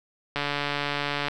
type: click train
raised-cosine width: 0.3 ms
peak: -11 dBFS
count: 134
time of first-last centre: 0.36-1.284 s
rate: 144 Hz
effects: none